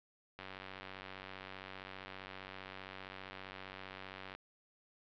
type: click train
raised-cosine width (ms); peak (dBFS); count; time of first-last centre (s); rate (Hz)
0.3; -30; 378; 0.39-4.35; 95.2
effects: low-pass 4000 Hz 12 dB/octave